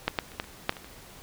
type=clicks; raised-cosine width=0.3 ms; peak=-8 / -9 / -29 / -13 / -29 / -7 / -27 / -25 / -28 dBFS; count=9; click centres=0.08 / 0.188 / 0.318 / 0.399 / 0.442 / 0.694 / 0.725 / 0.768 / 0.845 s; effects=pink hiss -49 dBFS RMS until 1.22 s